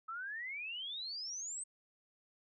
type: exponential sweep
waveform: sine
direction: up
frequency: 1280 to 8400 Hz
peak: -40 dBFS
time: 0.08-1.64 s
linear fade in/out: 10 ms
effects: none